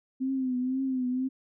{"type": "tone with vibrato", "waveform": "sine", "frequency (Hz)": 258.4, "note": "C4", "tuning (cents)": -21, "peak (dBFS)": -26, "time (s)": [0.2, 1.29], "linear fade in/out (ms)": 20, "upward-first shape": "triangle", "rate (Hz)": 2, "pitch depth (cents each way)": 72, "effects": []}